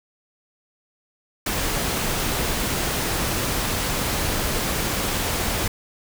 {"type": "noise", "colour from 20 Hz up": "pink", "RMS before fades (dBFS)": -24, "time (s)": [1.46, 5.68], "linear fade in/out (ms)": 5, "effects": []}